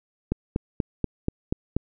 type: click train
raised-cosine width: 3 ms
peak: -10 dBFS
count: 7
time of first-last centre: 0.32-1.766 s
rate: 4.15 Hz
effects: none